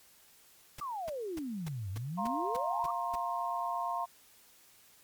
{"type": "noise bursts", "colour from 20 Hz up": "pink", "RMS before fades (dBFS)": -44, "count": 9, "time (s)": [0.78, 3.156], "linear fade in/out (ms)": 5, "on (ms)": 24, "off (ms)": 270}
{"type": "exponential two-way sweep", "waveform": "sine", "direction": "down then up", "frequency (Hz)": [1207, 90.8, 1207], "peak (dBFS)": -35, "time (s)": [0.81, 2.91], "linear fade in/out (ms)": 5, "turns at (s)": 1.9}
{"type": "chord", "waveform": "sine", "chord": "F suspended fourth", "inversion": "none", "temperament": "equal with one note detuned", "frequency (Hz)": [698.5, 932.3, 1061.1], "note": ["F5", "Bb5", "C6"], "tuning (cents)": [0, 0, 24], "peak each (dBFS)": -36, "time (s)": [2.17, 4.06], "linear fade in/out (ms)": 20}
{"effects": ["white hiss -61 dBFS RMS until 5.03 s", "MP3 96 kbps"]}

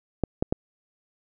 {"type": "clicks", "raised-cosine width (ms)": 2, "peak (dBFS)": -9, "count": 3, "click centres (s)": [0.237, 0.425, 0.525], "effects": []}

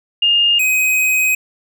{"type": "tone pair in turn", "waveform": ["sine", "square"], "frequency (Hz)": [2827, 2519], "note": ["F7", "D#7"], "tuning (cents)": [20, 21], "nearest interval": "major second", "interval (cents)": 199, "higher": "first", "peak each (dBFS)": [-10, -13], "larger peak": "first", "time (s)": [[0.22, 0.59], [0.59, 1.35]], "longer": "second", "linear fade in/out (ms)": 5, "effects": []}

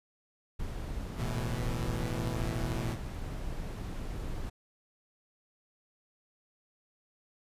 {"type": "noise", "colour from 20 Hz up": "brown", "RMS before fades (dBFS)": -37, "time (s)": [0.59, 4.5], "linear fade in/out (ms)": 10}
{"type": "chord", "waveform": "sawtooth", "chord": "A suspended second", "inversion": "none", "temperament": "equal", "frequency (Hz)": [110, 123.47, 164.81], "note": ["A2", "B2", "E3"], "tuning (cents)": [0, 0, 0], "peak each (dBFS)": [-33, -33, -36], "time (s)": [1.16, 2.97], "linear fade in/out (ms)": 50}
{"effects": ["resampled to 32000 Hz"]}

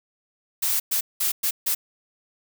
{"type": "noise bursts at uneven times", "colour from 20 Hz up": "blue", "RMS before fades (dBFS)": -23, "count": 5, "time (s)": [[0.62, 0.8], [0.91, 1.01], [1.2, 1.32], [1.43, 1.51], [1.66, 1.75]], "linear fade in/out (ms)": 10, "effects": []}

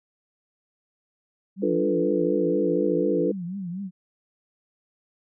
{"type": "tone with vibrato", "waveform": "sine", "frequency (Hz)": 185, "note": "F#3", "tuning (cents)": 0, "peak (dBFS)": -29, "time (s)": [1.56, 3.91], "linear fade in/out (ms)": 50, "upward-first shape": "triangle", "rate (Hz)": 4.1, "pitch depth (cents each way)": 170}
{"type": "chord", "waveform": "sine", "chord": "B half-diminished seventh", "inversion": "first", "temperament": "equal", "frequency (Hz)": [293.7, 349.2, 440, 493.9], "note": ["D4", "F4", "A4", "B4"], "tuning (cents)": [0, 0, 0, 0], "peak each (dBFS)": -26, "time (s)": [1.62, 3.32], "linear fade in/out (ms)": 10}
{"effects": []}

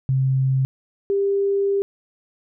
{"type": "tone pair in turn", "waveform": "sine", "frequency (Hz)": [132.6, 397.4], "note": ["C3", "G4"], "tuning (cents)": [23, 24], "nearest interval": "octave + perfect fifth", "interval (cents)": 1901, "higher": "second", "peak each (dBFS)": [-16, -17], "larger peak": "first", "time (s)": [[0.09, 0.65], [1.1, 1.82]], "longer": "second", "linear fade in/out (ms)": 0, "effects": []}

